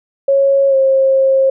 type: tone with pitch glide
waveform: sine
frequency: 550 to 535.3 Hz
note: C#5 to C5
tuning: -14 to +39 cents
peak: -8 dBFS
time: 0.28-1.5 s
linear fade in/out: 5 ms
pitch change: -47 cents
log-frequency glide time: 0.69-0.75 s
effects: none